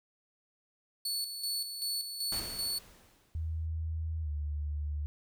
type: tone with tremolo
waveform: sawtooth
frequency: 4435 Hz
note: C#8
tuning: in tune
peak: -29 dBFS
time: 1.05-2.79 s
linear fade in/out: 5 ms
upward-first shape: square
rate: 2.6 Hz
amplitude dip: 55%
type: noise with exponential decay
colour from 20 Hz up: pink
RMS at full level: -40 dBFS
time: 2.32-3.66 s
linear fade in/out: 2 ms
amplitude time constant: 290 ms
type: tone with pitch glide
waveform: sine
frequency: 80.2 to 73.97 Hz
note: E2 to D2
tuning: -47 to +13 cents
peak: -32 dBFS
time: 3.35-5.06 s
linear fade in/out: 0 ms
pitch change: -140 cents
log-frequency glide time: 4.22-4.29 s
effects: none